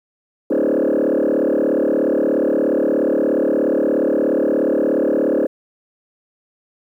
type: tone with frequency modulation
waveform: sine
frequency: 414.8 Hz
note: G#4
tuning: 2 cents flat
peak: -12 dBFS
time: 0.5-5.47 s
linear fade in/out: 10 ms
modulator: 36.9 Hz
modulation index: 4.3
effects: tanh soft clip ceiling -12 dBFS + 9-bit